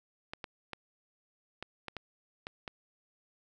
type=clicks; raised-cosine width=0.3 ms; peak=-23 dBFS; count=8; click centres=0.335 / 0.442 / 0.733 / 1.626 / 1.883 / 1.967 / 2.469 / 2.678 s; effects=none